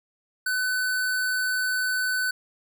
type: tone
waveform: square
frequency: 1506 Hz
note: F#6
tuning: 30 cents sharp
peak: -24 dBFS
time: 0.46-2.31 s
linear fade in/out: 5 ms
effects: none